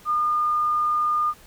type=tone; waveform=sine; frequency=1215 Hz; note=D#6; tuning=42 cents flat; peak=-19 dBFS; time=0.05-1.34 s; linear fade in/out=50 ms; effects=pink hiss -50 dBFS RMS until 1.46 s